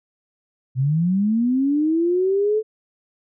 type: linear sweep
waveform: sine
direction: up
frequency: 123.47 to 440 Hz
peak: -16 dBFS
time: 0.75-2.63 s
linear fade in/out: 50 ms
effects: none